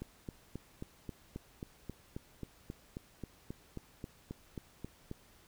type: click train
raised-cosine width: 3 ms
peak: -28 dBFS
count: 20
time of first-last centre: 0.02-5.114 s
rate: 3.73 Hz
effects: pink hiss -63 dBFS RMS until 5.47 s